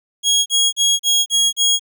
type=tone bursts; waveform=25% pulse; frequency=3300 Hz; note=G#7; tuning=12 cents flat; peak=-9 dBFS; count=6; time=0.23-1.795 s; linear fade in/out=50 ms; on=230 ms; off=37 ms; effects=none